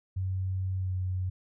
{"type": "tone with pitch glide", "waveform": "sine", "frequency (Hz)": [94, 92.39], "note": ["F#2", "F#2"], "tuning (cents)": [28, -2], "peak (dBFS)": -28, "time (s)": [0.16, 1.3], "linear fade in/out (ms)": 10, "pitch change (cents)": -30, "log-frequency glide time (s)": [0.77, 0.94], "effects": []}